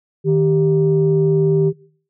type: tone pair together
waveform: sine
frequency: 155.57 / 392 Hz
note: D#3 / G4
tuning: 0 / 0 cents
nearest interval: octave + major third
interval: 1600 cents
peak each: -14 dBFS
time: 0.24-1.73 s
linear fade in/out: 50 ms
effects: noise-tail reverb RT60 0.5 s tail -19 dB re dry + tanh soft clip ceiling -5 dBFS